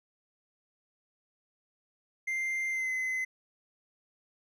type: tone with pitch glide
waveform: triangle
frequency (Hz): 2093 to 2043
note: C7 to C7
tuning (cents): 0 to -42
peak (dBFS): -28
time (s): 2.27-3.25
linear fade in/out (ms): 10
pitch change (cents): -42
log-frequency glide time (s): 2.7-2.91
effects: none

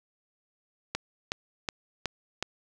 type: click train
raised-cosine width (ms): 0.2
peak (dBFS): -12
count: 5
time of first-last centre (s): 0.95-2.426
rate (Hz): 2.71
effects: none

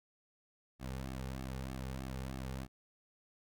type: tone with flanger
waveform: sawtooth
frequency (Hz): 65.41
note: C2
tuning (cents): 0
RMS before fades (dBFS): -42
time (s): 0.79-2.68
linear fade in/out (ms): 50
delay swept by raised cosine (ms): 2 to 3.1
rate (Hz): 3.2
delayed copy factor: -1
effects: none

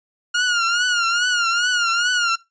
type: tone with vibrato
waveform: sawtooth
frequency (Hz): 1421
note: F6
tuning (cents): +30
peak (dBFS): -13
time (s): 0.34-2.36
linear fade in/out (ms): 10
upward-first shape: triangle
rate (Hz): 2.4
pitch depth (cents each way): 93
effects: noise-tail reverb RT60 0.2 s tail -19 dB re dry + resampled to 16000 Hz

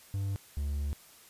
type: tone pair in turn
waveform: triangle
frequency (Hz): 98.6 / 71.77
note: G2 / D2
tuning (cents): +11 / -39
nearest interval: perfect fourth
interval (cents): 550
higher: first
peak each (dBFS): -28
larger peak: neither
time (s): 0.14-0.36 / 0.57-0.93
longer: second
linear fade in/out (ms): 0
effects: white hiss -56 dBFS RMS until 1.29 s + resampled to 32000 Hz

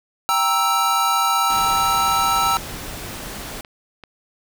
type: chord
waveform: square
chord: E diminished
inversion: first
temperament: equal with one note detuned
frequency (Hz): 784 / 936.6 / 1318.5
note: G5 / Bb5 / E6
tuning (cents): 0 / +8 / 0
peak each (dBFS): -24 / -23 / -19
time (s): 0.29-2.57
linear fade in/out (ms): 0
type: noise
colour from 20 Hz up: pink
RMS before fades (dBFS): -32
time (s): 1.5-3.61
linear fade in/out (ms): 2
type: click train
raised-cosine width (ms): 0.3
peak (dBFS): -23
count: 4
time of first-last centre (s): 2.87-4.037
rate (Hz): 2.57
effects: none

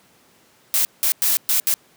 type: noise bursts at uneven times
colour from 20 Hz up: blue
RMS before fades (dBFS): -18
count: 5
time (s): 0.74-0.85 / 1.03-1.12 / 1.22-1.37 / 1.49-1.6 / 1.67-1.74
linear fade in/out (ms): 0
effects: pink hiss -55 dBFS RMS until 1.96 s + high-pass 150 Hz 12 dB/octave

